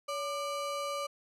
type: ring-modulated tone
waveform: square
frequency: 880 Hz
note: A5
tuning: in tune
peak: -31 dBFS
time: 0.08-1.07 s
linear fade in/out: 10 ms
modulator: 314 Hz
effects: low-pass 11000 Hz 12 dB/octave